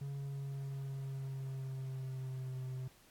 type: tone with pitch glide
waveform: triangle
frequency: 139.4 to 129.32 Hz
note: C#3 to C3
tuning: +10 to -20 cents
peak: -37 dBFS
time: 0.01-2.88 s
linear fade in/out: 5 ms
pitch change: -130 cents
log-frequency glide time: 0.13-2.6 s
effects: pink hiss -64 dBFS RMS until 3.1 s + AAC 64 kbps